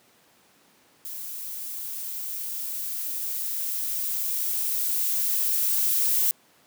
violet noise with level ramp, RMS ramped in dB -36 to -22 dBFS, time 1.05-6.31 s, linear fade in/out 0 ms, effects pink hiss -59 dBFS RMS until 6.66 s + high-pass 200 Hz 12 dB/octave

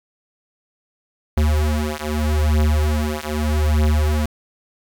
square beating tone pair, 75.4 / 76.21 Hz, D2 / D#2, +46 / -35 cents, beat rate 0.81 Hz, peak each -20 / -20 dBFS, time 1.37-4.26 s, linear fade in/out 5 ms, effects 7-bit

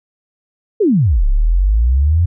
sine exponential two-way sweep, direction down then up, 466.2 to 32.7 to 90.1 Hz, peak -9 dBFS, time 0.8-2.26 s, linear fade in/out 10 ms, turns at 1.26 s, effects none

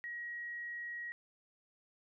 sine tone, 1900 Hz, A#6, 33 cents sharp, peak -40 dBFS, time 0.04-1.12 s, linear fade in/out 0 ms, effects none

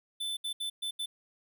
square tone bursts at uneven times, 3520 Hz, A7, in tune, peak -33 dBFS, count 5, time 0.2-0.37 / 0.44-0.53 / 0.6-0.7 / 0.82-0.91 / 0.99-1.06 s, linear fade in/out 10 ms, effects none

